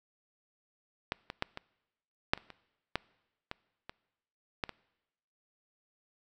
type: clicks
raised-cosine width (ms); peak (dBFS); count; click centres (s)
0.3; -15 / -22 / -14 / -23 / -8 / -29 / -30 / -13 / -21 / -25 / -15 / -24; 12; 1.121 / 1.301 / 1.424 / 1.574 / 2.335 / 2.376 / 2.503 / 2.956 / 3.514 / 3.895 / 4.638 / 4.693
effects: noise-tail reverb RT60 1.0 s tail -24 dB re dry